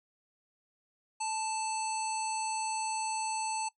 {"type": "harmonic tone", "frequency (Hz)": 880, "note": "A5", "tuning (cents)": 0, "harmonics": [1, 3, 5, 7, 9, 10], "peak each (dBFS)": [-33, -42, -44, -45, -39, -48], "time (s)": [1.2, 3.69], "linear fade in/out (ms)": 10, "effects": ["noise-tail reverb RT60 0.1 s tail -20 dB re dry"]}